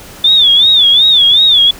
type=tone with vibrato; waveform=sine; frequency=3520 Hz; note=A7; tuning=in tune; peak=-4 dBFS; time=0.24-1.71 s; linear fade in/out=5 ms; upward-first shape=sine; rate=2.7 Hz; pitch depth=130 cents each way; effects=pink hiss -33 dBFS RMS until 1.79 s